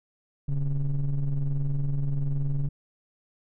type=ring-modulated tone; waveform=triangle; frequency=65.2 Hz; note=C2; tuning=5 cents flat; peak=-18 dBFS; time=0.48-2.69 s; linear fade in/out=10 ms; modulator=75.8 Hz; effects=none